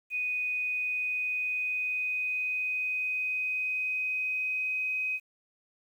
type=tone with pitch glide; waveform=sine; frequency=2489 to 2518 Hz; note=D#7 to D#7; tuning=0 to +20 cents; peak=-28 dBFS; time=0.1-5.2 s; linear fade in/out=50 ms; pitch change=+20 cents; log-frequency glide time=0.48-4.94 s; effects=10-bit